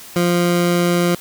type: tone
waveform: 20% pulse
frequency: 174.61 Hz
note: F3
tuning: in tune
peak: -9 dBFS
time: 0.16-1.15 s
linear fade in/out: 2 ms
effects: white hiss -38 dBFS RMS until 1.2 s